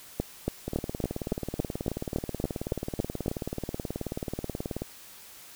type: two click trains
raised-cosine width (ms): 2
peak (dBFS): -18 / -13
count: 78 / 12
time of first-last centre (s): 0.68-4.82 / 0.2-3.281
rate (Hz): 18.6 / 3.57
effects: white hiss -49 dBFS RMS until 5.55 s